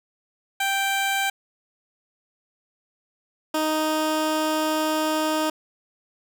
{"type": "tone pair in turn", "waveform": "15% pulse", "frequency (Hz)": [784, 311.1], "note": ["G5", "D#4"], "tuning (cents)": [0, 0], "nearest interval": "octave + major third", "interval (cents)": 1600, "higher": "first", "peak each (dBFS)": -15, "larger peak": "neither", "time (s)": [[0.6, 1.3], [3.54, 5.5]], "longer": "second", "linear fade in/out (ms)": 5, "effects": []}